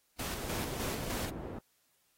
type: noise with tremolo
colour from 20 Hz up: pink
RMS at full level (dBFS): -38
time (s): 0.19-1.3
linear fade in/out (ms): 5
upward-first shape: square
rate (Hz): 3.3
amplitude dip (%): 40
type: low-pass noise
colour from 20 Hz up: white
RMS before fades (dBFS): -42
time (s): 0.35-1.59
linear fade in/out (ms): 5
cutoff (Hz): 420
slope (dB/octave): 12
effects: white hiss -73 dBFS RMS until 2.17 s + AAC 48 kbps